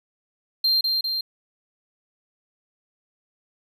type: tone with echo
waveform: triangle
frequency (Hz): 4175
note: C8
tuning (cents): -5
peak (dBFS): -16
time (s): 0.64-0.81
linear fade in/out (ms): 5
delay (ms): 200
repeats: 2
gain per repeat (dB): -3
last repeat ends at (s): 1.21
effects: none